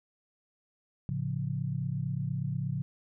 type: chord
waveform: sine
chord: A augmented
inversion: none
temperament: equal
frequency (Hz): 110 / 138.59 / 174.61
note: A2 / C#3 / E#3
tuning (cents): 0 / 0 / 0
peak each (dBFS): -36 / -32 / -36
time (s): 1.09-2.82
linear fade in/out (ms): 0
effects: none